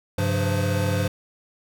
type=tone cluster; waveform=square; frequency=98 / 133.3 / 177 / 514 Hz; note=G2 / C3 / F3 / C5; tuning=0 / +33 / +23 / -31 cents; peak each=-24 / -30 / -29 / -29 dBFS; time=0.18-1.08 s; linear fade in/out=5 ms; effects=none